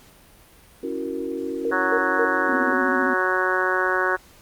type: chord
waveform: sine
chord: F# dominant seventh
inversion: second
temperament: equal with one note detuned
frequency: 277.2 / 330.6 / 370 / 466.2 Hz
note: C#4 / E4 / F#4 / A#4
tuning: 0 / +5 / 0 / 0 cents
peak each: -31 dBFS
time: 0.83-2.73 s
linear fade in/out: 5 ms
type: tone bursts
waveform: sine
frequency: 466.2 Hz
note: A#4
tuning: in tune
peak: -21 dBFS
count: 3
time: 1.65-2.25 s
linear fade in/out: 2 ms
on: 60 ms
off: 210 ms
type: harmonic tone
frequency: 185 Hz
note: F#3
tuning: in tune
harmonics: 2 / 3 / 4 / 5 / 6 / 7 / 8 / 9 / 10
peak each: -26 / -29 / -32 / -30 / -26 / -32 / -24 / -27 / -36 dBFS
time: 1.71-4.17 s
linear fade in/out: 20 ms
type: tone with vibrato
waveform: sine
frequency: 261.6 Hz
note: C4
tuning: in tune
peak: -24 dBFS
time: 2.49-3.14 s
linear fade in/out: 5 ms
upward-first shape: square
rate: 14 Hz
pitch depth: 62 cents each way
effects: pink hiss -51 dBFS RMS until 4.41 s + Opus 48 kbps